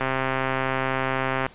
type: click train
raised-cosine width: 0.5 ms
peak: -9 dBFS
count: 193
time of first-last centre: 0.01-1.465 s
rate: 132 Hz
effects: pink hiss -49 dBFS RMS until 1.54 s + resampled to 8000 Hz